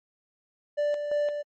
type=tone with tremolo; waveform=triangle; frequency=587.3 Hz; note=D5; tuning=in tune; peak=-21 dBFS; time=0.77-1.43 s; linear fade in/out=20 ms; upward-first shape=square; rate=2.9 Hz; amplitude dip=50%; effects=MP3 32 kbps